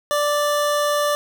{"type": "tone", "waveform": "25% pulse", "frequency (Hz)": 587, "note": "D5", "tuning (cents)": -1, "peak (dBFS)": -14, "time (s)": [0.11, 1.15], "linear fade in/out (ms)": 0, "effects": []}